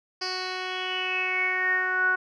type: tone with low-pass filter sweep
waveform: 10% pulse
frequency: 370 Hz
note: F#4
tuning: in tune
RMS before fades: -27 dBFS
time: 0.21-2.16 s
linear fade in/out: 10 ms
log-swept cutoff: 4800 to 1400 Hz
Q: 9.8
effects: none